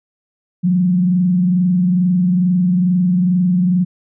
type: tone with frequency modulation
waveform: sine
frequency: 180.2 Hz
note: F#3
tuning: 45 cents flat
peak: -11 dBFS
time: 0.63-3.85 s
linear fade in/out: 20 ms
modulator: 22.3 Hz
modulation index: 0.42
effects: none